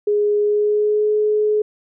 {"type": "tone with pitch glide", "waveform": "sine", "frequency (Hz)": [415.3, 424], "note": ["G#4", "G#4"], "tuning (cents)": [0, 36], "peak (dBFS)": -14, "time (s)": [0.07, 1.62], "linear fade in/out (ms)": 5, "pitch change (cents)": 36, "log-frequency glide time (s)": [0.4, 1.11], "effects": []}